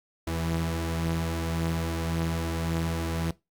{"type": "tone pair together", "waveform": "sawtooth", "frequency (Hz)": [81.85, 165.5], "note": ["E2", "E3"], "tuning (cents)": [-12, 7], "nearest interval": "octave", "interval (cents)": 1219, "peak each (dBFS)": -26, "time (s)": [0.27, 3.31], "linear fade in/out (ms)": 5, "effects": ["noise-tail reverb RT60 0.2 s tail -19 dB re dry", "Opus 48 kbps"]}